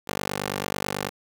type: tone with high-pass filter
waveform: 15% pulse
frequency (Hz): 49.13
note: G1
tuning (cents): +5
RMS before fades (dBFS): -30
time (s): 0.07-1.1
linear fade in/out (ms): 20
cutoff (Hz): 290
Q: 0.55
effects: 8-bit